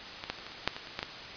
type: clicks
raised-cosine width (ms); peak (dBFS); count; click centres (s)
0.2; -19 / -13 / -26 / -24 / -27 / -7 / -21 / -25 / -14 / -14; 10; 0.239 / 0.3 / 0.387 / 0.466 / 0.519 / 0.676 / 0.765 / 0.872 / 0.991 / 1.029
effects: white hiss -42 dBFS RMS until 1.36 s + resampled to 11025 Hz